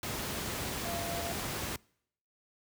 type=tone in noise; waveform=sine; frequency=684 Hz; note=F5; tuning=36 cents flat; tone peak=-38 dBFS; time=0.85-1.32 s; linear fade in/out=2 ms; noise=pink; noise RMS=-36 dBFS; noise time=0.03-1.76 s; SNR=-5 dB; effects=noise-tail reverb RT60 0.7 s tail -26 dB re dry + high-pass 60 Hz 12 dB/octave